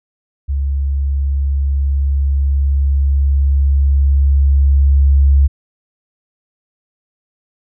sine tone with level ramp, 69.3 Hz, C#2, in tune, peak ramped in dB -14 to -6 dBFS, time 0.48-5.48 s, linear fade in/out 20 ms, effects none

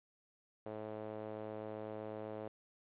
sawtooth tone with band-pass filter, 107.8 Hz, A2, 35 cents flat, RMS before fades -45 dBFS, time 0.66-2.48 s, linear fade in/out 0 ms, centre 540 Hz, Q 2.1, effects resampled to 8000 Hz + 11-bit

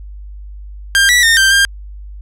sawtooth tone with pitch steps, 1597 / 1949 / 1828 / 1569 / 1600 Hz, G6 / B6 / A#6 / G6 / G6, +32 / -23 / -34 / +1 / +35 cents, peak -4 dBFS, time 0.95-1.65 s, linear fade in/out 0 ms, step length 140 ms, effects added 50 Hz sine -28 dBFS peak until 2.21 s + low-pass 12000 Hz 12 dB/octave

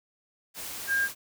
sine tone in noise, 1610 Hz, G6, 46 cents sharp, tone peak -23 dBFS, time 0.87-1.09 s, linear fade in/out 50 ms, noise white, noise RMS -38 dBFS, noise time 0.54-1.15 s, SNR +12 dB, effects none

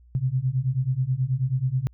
sine beating tone pair, 124.9 / 134.2 Hz, B2 / C3, +20 / +44 cents, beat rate 9.3 Hz, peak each -25 / -24 dBFS, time 0.15-1.87 s, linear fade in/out 0 ms, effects added 60 Hz sine -50 dBFS peak until 1.93 s

